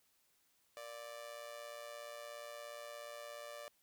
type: tone with amplitude modulation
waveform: sawtooth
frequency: 587.3 Hz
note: D5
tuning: in tune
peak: -40 dBFS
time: 0.77-3.68 s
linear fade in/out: 0 ms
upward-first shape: sine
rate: 117 Hz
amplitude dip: 70%
effects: white hiss -75 dBFS RMS until 3.82 s